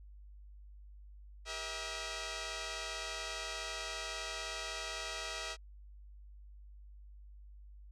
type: tone cluster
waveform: 5% pulse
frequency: 398.2 / 475.8 / 645 Hz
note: G4 / A#4 / E5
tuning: +27 / +35 / -38 cents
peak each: -36 / -34 / -29 dBFS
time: 1.45-5.57 s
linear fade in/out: 50 ms
effects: added 50 Hz sine -51 dBFS peak until 7.91 s + low-pass 7000 Hz 12 dB/octave